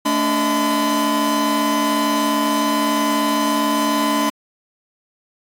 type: tone cluster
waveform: 45% pulse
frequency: 222.7 / 289.6 / 627 / 1014 Hz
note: A3 / D4 / D#5 / B5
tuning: +21 / -24 / +13 / +45 cents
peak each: -24 / -20 / -26 / -20 dBFS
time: 0.05-4.3 s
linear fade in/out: 10 ms
effects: AAC 64 kbps